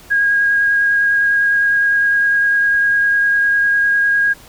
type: tone with vibrato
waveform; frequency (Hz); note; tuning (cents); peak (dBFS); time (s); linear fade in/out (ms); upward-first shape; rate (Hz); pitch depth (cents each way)
sine; 1635; G#6; -28; -11; 0.1-4.34; 20; sine; 9.9; 11
effects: pink hiss -42 dBFS RMS until 4.48 s